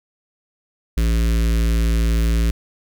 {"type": "tone with notch filter", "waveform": "square", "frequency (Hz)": 56.2, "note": "A1", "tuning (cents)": 37, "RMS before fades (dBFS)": -17, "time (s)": [0.97, 2.51], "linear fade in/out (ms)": 5, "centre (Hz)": 810, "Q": 0.67, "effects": []}